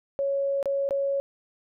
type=tone with dropouts; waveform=sine; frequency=554.4 Hz; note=C#5; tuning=in tune; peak=-23 dBFS; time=0.19-1.2 s; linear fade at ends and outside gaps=0 ms; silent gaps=0.628-0.657 / 0.89-0.908 s; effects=none